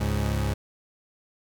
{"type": "tone pair together", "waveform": "30% pulse", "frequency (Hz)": [69.6, 103.83], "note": ["C#2", "G#2"], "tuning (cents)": [8, 0], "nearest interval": "perfect fifth", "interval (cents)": 692, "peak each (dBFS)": -24, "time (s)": [0, 0.54], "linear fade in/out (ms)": 10, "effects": []}